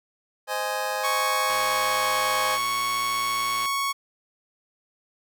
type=chord; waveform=25% pulse; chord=Ab major; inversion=first; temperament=just; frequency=519.1 / 623 / 830.6 Hz; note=C5 / Eb5 / Ab5; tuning=-14 / +2 / 0 cents; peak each=-27 / -28 / -25 dBFS; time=0.47-2.59 s; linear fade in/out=50 ms
type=tone; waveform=sawtooth; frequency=1108.7 Hz; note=C#6; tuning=in tune; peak=-20 dBFS; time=1.03-3.93 s; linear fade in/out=20 ms
type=click train; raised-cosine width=0.2 ms; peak=-19 dBFS; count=249; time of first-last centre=1.5-3.657 s; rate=115 Hz
effects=none